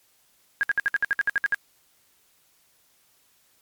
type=tone bursts; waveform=sine; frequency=1630 Hz; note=G#6; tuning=33 cents flat; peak=-18 dBFS; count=12; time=0.61-1.545 s; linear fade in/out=0 ms; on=22 ms; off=61 ms; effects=white hiss -63 dBFS RMS until 3.61 s + MP3 96 kbps